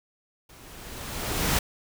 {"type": "noise with level ramp", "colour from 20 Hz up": "pink", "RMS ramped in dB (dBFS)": [-51, -22], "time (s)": [0.49, 1.59], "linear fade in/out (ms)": 5, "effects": []}